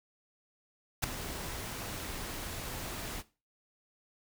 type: noise with ADSR envelope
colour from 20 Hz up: pink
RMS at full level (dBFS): -27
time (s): 1.02-3.23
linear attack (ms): 18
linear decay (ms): 7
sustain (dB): -13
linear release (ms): 39
effects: noise-tail reverb RT60 0.3 s tail -17 dB re dry